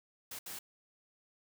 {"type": "noise bursts at uneven times", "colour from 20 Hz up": "white", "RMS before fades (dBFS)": -44, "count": 2, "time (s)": [[0.31, 0.39], [0.46, 0.59]], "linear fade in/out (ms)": 5, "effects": []}